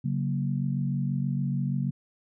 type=chord; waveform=sine; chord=F# major; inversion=second; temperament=equal; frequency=138.59 / 185 / 233.1 Hz; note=C#3 / F#3 / A#3; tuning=0 / 0 / 0 cents; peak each=-27 / -31 / -33 dBFS; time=0.04-1.91 s; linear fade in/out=10 ms; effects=none